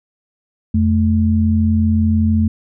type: tone pair together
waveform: sine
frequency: 86.7 / 218.5 Hz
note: F2 / A3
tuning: -12 / -12 cents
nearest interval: octave + major third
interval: 1600 cents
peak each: -14 dBFS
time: 0.74-2.48 s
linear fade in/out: 5 ms
effects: none